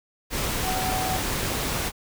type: tone in noise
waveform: sine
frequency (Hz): 749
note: F#5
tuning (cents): +21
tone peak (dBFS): -27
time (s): 0.62-1.2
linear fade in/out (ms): 50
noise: pink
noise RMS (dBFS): -27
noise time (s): 0.3-1.92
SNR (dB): -3
effects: none